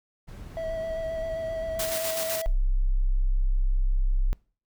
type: noise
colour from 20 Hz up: brown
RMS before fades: -40 dBFS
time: 0.27-1.92 s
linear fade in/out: 20 ms
type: tone with vibrato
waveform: triangle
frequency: 650 Hz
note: E5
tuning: 24 cents flat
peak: -27 dBFS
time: 0.57-2.46 s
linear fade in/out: 0 ms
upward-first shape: square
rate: 7.6 Hz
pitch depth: 15 cents each way
type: noise with tremolo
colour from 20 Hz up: white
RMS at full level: -30 dBFS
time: 1.79-2.42 s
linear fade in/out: 5 ms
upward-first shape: square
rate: 7.9 Hz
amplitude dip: 40%
type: tone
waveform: sine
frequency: 32.7 Hz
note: C1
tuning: in tune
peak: -20 dBFS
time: 2.46-4.33 s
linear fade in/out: 0 ms
effects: noise-tail reverb RT60 0.4 s tail -24 dB re dry